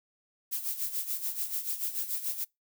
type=noise with tremolo; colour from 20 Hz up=violet; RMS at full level=-31 dBFS; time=0.51-2.45 s; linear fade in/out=20 ms; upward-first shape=sine; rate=6.9 Hz; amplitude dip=70%; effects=noise-tail reverb RT60 0.2 s tail -26 dB re dry